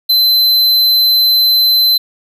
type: tone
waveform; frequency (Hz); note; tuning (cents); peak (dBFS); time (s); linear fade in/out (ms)
square; 4060; B7; +47; -8; 0.09-1.98; 10
effects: none